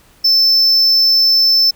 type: tone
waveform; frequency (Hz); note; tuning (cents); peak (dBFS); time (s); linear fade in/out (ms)
triangle; 5290; E8; +5; -7; 0.24-1.71; 10
effects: pink hiss -49 dBFS RMS until 1.75 s